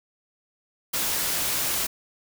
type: noise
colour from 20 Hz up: white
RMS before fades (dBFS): -26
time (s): 0.93-1.87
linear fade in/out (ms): 10
effects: none